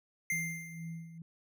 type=tone with exponential decay; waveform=square; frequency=2097 Hz; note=C7; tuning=3 cents sharp; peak=-30 dBFS; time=0.3-1.18 s; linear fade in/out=2 ms; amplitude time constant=190 ms
type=tone with tremolo; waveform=sine; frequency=164.81 Hz; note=E3; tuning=in tune; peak=-38 dBFS; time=0.32-1.22 s; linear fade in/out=2 ms; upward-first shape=sine; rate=2.2 Hz; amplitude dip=65%
effects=none